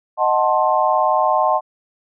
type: chord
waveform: sine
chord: D# diminished seventh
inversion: none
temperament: equal with one note detuned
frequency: 622.3 / 740 / 880 / 1056.2 Hz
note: D#5 / F#5 / A5 / C6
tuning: 0 / 0 / 0 / +16 cents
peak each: -19 dBFS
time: 0.17-1.61 s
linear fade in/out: 50 ms
effects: none